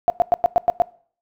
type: tone bursts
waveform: sine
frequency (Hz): 698.5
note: F5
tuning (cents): 0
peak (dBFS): -11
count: 7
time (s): 0.08-0.82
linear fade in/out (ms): 0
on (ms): 20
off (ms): 100
effects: noise-tail reverb RT60 0.5 s tail -22 dB re dry